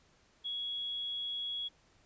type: tone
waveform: sine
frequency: 3340 Hz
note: G#7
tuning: 9 cents sharp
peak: -35 dBFS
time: 0.44-1.69 s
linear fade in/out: 20 ms
effects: pink hiss -67 dBFS RMS until 2.05 s + resampled to 16000 Hz